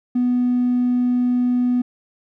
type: tone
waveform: triangle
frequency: 246.9 Hz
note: B3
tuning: in tune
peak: -12 dBFS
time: 0.15-1.82 s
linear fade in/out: 10 ms
effects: tanh soft clip ceiling -12 dBFS